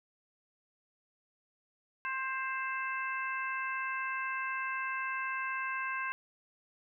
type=harmonic tone with a mistuned harmonic; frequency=528 Hz; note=C5; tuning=16 cents sharp; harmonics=2 / 3 / 4 / 5; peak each=-37 / -37 / -42 / -41 dBFS; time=2.05-6.12 s; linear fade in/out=0 ms; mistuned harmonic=4; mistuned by=-16 cents; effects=none